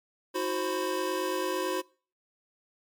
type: tone cluster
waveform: square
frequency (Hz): 318 / 366.9 / 526 / 1003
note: D#4 / F#4 / C5 / B5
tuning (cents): +38 / -15 / +9 / +26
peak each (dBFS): -37 / -32 / -35 / -36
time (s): 0.34-1.82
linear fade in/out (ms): 20
effects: noise-tail reverb RT60 0.4 s tail -24 dB re dry + MP3 96 kbps